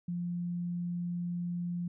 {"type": "tone", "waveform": "sine", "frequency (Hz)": 174.61, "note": "F3", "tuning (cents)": 0, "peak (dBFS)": -32, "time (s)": [0.08, 1.88], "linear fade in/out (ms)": 5, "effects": []}